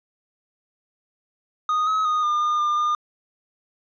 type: tone with pitch steps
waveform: triangle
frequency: 1240 / 1279 / 1237 / 1207 / 1214 / 1202 / 1211 Hz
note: D#6 / D#6 / D#6 / D6 / D#6 / D6 / D#6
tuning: -6 / +47 / -10 / +47 / -43 / +40 / -47 cents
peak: -17 dBFS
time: 1.69-2.95 s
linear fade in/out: 2 ms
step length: 180 ms
effects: resampled to 16000 Hz